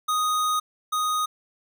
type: tone pair in turn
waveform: square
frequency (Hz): 1244.5 / 1244.5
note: D#6 / D#6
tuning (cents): 0 / 0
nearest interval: unison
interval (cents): 0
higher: neither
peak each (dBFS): -22 / -23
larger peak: first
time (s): 0.08-0.6 / 0.92-1.26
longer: first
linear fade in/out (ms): 10
effects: none